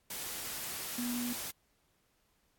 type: tone in noise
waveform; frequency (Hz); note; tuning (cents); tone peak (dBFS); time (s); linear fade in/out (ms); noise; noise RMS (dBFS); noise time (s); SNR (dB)
sine; 242.9; B3; -29; -34; 0.98-1.33; 5; white; -40; 0.1-1.51; +3
effects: pink hiss -74 dBFS RMS until 2.58 s + AAC 64 kbps